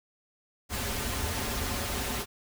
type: noise with comb filter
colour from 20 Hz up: pink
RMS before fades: -32 dBFS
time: 0.69-2.26 s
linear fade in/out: 50 ms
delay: 6.2 ms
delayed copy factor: -0.6
effects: none